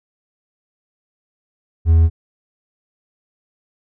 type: tone with hard clipping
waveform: triangle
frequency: 82.1 Hz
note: E2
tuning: 6 cents flat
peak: -9 dBFS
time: 1.85-2.1 s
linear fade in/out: 50 ms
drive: 5 dB
effects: none